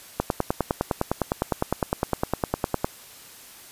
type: click train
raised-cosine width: 1 ms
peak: -7 dBFS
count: 27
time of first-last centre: 0.2-2.845 s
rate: 9.83 Hz
effects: white hiss -46 dBFS RMS until 3.71 s + resampled to 32000 Hz